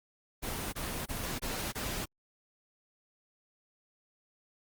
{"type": "noise bursts", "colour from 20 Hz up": "pink", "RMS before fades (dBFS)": -36, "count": 5, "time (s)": [0.42, 2.058], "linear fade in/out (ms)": 20, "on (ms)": 310, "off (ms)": 22, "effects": ["Opus 24 kbps"]}